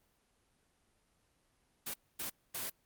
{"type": "noise bursts at uneven times", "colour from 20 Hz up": "white", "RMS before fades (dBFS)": -39, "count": 3, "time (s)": [[1.86, 1.94], [2.19, 2.3], [2.54, 2.7]], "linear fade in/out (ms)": 10, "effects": ["pink hiss -74 dBFS RMS until 2.85 s", "Opus 24 kbps"]}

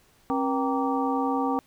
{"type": "tone cluster", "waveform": "sine", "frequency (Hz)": [269.8, 479.1, 781, 929, 1160], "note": ["C#4", "A#4", "G5", "A#5", "D6"], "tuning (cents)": [-47, 47, -7, -6, -22], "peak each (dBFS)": [-26, -31, -29, -32, -32], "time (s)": [0.3, 1.59], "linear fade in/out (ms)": 0, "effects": ["pink hiss -61 dBFS RMS until 1.66 s"]}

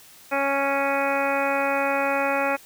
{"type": "harmonic tone", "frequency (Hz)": 277.1, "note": "C#4", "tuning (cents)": -1, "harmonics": [1, 2, 3, 4, 5, 6, 7, 8, 9], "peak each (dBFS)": [-31, -25, -27, -32, -29, -34, -34, -34, -30], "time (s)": [0.31, 2.57], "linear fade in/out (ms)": 20, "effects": ["white hiss -49 dBFS RMS until 2.65 s"]}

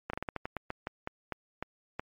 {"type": "slowing click train", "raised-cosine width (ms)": 0.5, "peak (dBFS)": -19, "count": 14, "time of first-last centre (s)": [0.1, 1.995], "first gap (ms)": 34, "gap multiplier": 1.22, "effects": ["MP3 64 kbps"]}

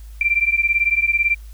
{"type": "beating tone pair", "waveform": "sine", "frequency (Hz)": [2349, 2367], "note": ["D7", "D7"], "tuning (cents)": [0, 13], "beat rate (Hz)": 18, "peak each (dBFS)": -18, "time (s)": [0.21, 1.35], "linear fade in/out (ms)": 2, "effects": ["added 53 Hz sine -34 dBFS peak until 1.53 s", "white hiss -53 dBFS RMS until 1.53 s"]}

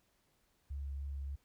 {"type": "tone with vibrato", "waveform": "sine", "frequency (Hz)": 69.6, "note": "C#2", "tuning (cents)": 8, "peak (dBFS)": -38, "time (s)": [0.7, 1.36], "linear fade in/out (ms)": 10, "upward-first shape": "sine", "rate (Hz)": 3.4, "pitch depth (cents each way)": 15, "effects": ["pink hiss -75 dBFS RMS until 1.44 s"]}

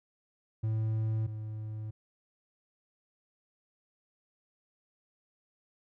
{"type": "tone pair in turn", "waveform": "triangle", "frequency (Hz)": [110, 108.24], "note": ["A2", "A2"], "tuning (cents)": [0, -28], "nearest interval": "unison", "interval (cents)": 28, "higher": "first", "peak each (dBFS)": [-26, -34], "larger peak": "first", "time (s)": [[0.63, 1.27], [1.27, 1.91]], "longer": "neither", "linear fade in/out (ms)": 10, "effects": []}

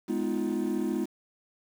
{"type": "chord", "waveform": "triangle", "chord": "F half-diminished seventh", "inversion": "first", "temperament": "just", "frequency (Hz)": [209.5, 251.4, 314.3, 349.2], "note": ["Ab3", "Cb4", "Eb4", "F4"], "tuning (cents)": [15, 31, 18, 0], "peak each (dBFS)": -30, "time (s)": [0.08, 1.06], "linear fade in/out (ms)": 20, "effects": ["tanh soft clip ceiling -17 dBFS", "8-bit"]}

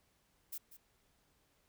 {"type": "noise with echo", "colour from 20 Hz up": "violet", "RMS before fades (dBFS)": -43, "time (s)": [0.52, 0.58], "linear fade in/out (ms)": 10, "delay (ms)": 190, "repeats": 1, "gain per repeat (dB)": -13, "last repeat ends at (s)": 0.77, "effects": ["pink hiss -74 dBFS RMS until 1.68 s"]}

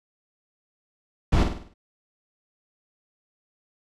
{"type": "noise with echo", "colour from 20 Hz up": "brown", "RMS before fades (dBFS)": -19, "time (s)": [1.32, 1.44], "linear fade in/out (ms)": 10, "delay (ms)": 50, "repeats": 6, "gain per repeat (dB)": -6, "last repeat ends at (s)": 1.74, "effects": ["low-pass 6000 Hz 12 dB/octave"]}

